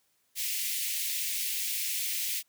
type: high-pass noise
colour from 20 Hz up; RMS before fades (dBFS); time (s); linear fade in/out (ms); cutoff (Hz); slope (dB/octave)
white; -32; 0.35-2.43; 50; 2000; 48
effects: white hiss -72 dBFS RMS until 2.48 s + high-pass 60 Hz 12 dB/octave